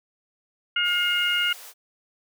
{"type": "harmonic tone", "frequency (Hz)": 712, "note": "F5", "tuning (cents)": 33, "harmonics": [2, 3, 4], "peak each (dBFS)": [-25, -28, -23], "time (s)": [0.76, 1.53], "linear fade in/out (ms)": 5}
{"type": "high-pass noise", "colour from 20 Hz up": "white", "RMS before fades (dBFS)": -43, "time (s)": [0.83, 1.74], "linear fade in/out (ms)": 50, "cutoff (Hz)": 420, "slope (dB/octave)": 48}
{"effects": []}